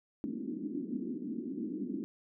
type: band-pass noise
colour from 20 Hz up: pink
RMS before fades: -38 dBFS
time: 0.24-2.04 s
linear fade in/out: 0 ms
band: 210 to 330 Hz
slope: 48 dB/octave
effects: none